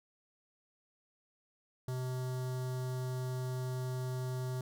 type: tone with notch filter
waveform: square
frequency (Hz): 127.8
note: C3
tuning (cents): -40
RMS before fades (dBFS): -37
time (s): 1.88-4.61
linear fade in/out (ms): 2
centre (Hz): 2400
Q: 0.99
effects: none